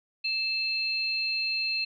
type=tone pair together; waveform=sine; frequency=2637 / 4186 Hz; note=E7 / C8; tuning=0 / 0 cents; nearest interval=minor sixth; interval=800 cents; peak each=-29 / -29 dBFS; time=0.24-1.85 s; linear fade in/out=10 ms; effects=none